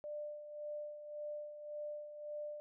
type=tone with tremolo; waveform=sine; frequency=595 Hz; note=D5; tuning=22 cents sharp; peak=-40 dBFS; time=0.04-2.6 s; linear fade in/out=0 ms; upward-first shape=sine; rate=1.8 Hz; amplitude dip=60%; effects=none